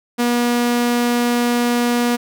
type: tone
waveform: sawtooth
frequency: 240.6 Hz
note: B3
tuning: 45 cents flat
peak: -11 dBFS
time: 0.18-2.17 s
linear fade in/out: 20 ms
effects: none